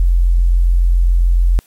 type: tone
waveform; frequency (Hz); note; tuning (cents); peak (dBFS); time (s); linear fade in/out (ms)
sine; 43.56; F1; -4; -8; 0-1.59; 0
effects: white hiss -51 dBFS RMS until 1.66 s + MP3 64 kbps